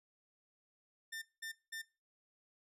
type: tone bursts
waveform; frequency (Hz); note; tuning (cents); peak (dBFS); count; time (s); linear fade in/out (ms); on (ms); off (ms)
sawtooth; 1801; A6; +40; -39; 3; 1.12-1.82; 10; 100; 200
effects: noise-tail reverb RT60 0.3 s tail -20 dB re dry + resampled to 32000 Hz